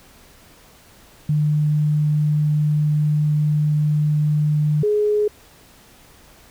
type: tone pair in turn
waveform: sine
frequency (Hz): 150.4 / 419.3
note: D3 / G#4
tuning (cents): +42 / +17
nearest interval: octave + tritone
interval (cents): 1775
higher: second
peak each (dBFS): -15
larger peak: neither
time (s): 1.29-4.83 / 4.83-5.28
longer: first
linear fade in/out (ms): 5
effects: pink hiss -49 dBFS RMS until 6.5 s